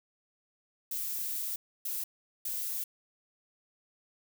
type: noise bursts at uneven times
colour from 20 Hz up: violet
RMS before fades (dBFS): -35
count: 3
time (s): 0.91-1.56 / 1.85-2.04 / 2.45-2.84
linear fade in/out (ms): 5
effects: none